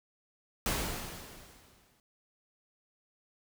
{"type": "noise with exponential decay", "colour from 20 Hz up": "pink", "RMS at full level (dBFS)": -30, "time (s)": [0.66, 2], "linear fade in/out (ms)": 1, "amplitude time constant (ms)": 290, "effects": []}